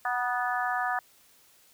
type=harmonic tone with a mistuned harmonic; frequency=246.9 Hz; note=B3; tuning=in tune; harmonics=3 / 4 / 5 / 6 / 7; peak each=-30 / -35 / -33 / -35 / -33 dBFS; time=0.05-0.99 s; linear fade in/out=2 ms; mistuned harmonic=4; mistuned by=-31 cents; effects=white hiss -60 dBFS RMS until 1.73 s